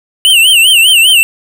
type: tone with vibrato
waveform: square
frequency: 2900 Hz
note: F#7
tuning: 35 cents flat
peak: -4 dBFS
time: 0.25-1.23 s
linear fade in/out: 0 ms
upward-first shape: sine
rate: 5 Hz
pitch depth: 150 cents each way
effects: none